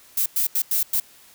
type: noise bursts at uneven times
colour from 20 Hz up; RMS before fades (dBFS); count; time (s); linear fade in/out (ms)
violet; -21; 5; 0.17-0.26 / 0.36-0.47 / 0.55-0.62 / 0.71-0.83 / 0.93-1; 5
effects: white hiss -51 dBFS RMS until 1.34 s